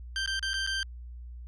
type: tone with dropouts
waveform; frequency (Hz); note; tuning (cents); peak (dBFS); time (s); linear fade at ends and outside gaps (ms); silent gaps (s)
20% pulse; 1568; G6; 0; -24; 0.16-0.83; 1; 0.261-0.275 / 0.394-0.427 / 0.534-0.54 / 0.665-0.673
effects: added 60 Hz sine -40 dBFS peak until 1.47 s + resampled to 22050 Hz